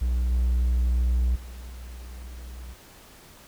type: tone with level steps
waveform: triangle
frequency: 61.2 Hz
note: B1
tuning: 15 cents flat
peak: -19 / -17 / -35 dBFS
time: 0.01-2.74 s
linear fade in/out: 10 ms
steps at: 0.31 / 1.35 s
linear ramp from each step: 10 ms
effects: tanh soft clip ceiling -13 dBFS + pink hiss -50 dBFS RMS until 3.47 s